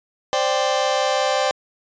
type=chord; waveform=sawtooth; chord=C suspended second; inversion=none; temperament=just; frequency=523.3 / 588.7 / 784.9 Hz; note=C5 / D5 / G5; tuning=0 / +4 / +2 cents; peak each=-18 dBFS; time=0.33-1.51 s; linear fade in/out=0 ms; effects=resampled to 16000 Hz